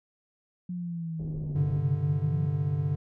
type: linear two-way sweep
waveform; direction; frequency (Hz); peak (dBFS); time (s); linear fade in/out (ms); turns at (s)
sine; down then up; 180 to 132.8 to 170.1; -31; 0.69-2.46; 5; 1.88
type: low-pass noise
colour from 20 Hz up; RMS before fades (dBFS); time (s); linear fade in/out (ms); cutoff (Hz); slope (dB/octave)
pink; -41; 1.19-1.8; 5; 450; 24
type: chord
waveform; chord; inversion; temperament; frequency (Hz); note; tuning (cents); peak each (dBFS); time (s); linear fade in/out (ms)
triangle; G suspended fourth; none; equal; 98 / 130.81 / 146.83; G2 / C3 / D3; 0 / 0 / 0; -30 / -31 / -25; 1.55-2.96; 10
effects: none